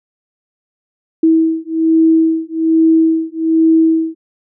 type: beating tone pair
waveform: sine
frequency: 322.8 / 324 Hz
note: E4 / E4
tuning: -36 / -30 cents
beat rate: 1.2 Hz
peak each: -12 dBFS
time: 1.23-4.15 s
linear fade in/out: 5 ms
effects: none